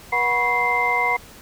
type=tone cluster; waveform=sine; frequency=482.6 / 733 / 974 / 1096 / 2085 Hz; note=B4 / F#5 / B5 / C#6 / C7; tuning=-40 / -16 / -24 / -20 / -7 cents; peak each=-29 / -25 / -22 / -29 / -20 dBFS; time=0.12-1.17 s; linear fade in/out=10 ms; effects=tanh soft clip ceiling -7 dBFS + pink hiss -44 dBFS RMS until 1.41 s